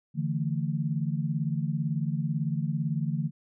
sine chord, D suspended second, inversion none, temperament equal with one note detuned, 146.83 / 164.81 / 221.9 Hz, D3 / E3 / A3, 0 / 0 / +15 cents, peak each -29 / -30 / -34 dBFS, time 0.14-3.31 s, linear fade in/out 50 ms, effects none

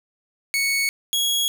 sawtooth tone pair in turn, 2217 / 3322 Hz, C#7 / G#7, 0 / 0 cents, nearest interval perfect fifth, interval 700 cents, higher second, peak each -16 dBFS, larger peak neither, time 0.54-0.89 / 1.13-1.48 s, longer neither, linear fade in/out 0 ms, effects none

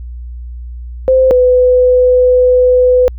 sine tone pair in turn, 520 / 501.6 Hz, C5 / B4, -11 / +27 cents, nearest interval minor second, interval 62 cents, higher first, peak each -5 dBFS, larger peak neither, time 1.08-1.31 / 1.31-3.08 s, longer second, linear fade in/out 0 ms, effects added 60 Hz sine -23 dBFS peak until 3.18 s

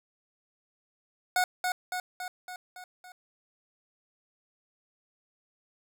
25% pulse tone with echo, 730 Hz, F#5, 24 cents flat, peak -19 dBFS, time 1.36-1.44 s, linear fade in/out 2 ms, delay 280 ms, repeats 6, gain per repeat -4 dB, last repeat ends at 3.12 s, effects none

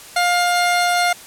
30% pulse tone pair together, 706.8 / 2118 Hz, F5 / C7, +21 / +21 cents, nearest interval octave + perfect fifth, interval 1900 cents, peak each -13 / -19 dBFS, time 0.16-1.13 s, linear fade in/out 5 ms, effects white hiss -39 dBFS RMS until 1.26 s + low-pass 12000 Hz 12 dB/octave

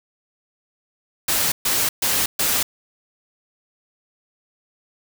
white noise bursts, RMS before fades -20 dBFS, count 4, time 1.28-2.63 s, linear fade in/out 5 ms, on 240 ms, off 130 ms, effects none

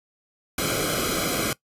pink noise with comb filter, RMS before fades -25 dBFS, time 0.58-1.53 s, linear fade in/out 2 ms, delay 1.1 ms, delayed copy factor -0.9, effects noise-tail reverb RT60 0.1 s tail -20 dB re dry + resampled to 32000 Hz

